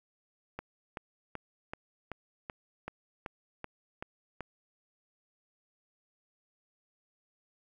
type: click train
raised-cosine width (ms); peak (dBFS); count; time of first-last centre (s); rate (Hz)
0.5; -23; 11; 0.59-4.407; 2.62
effects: 10-bit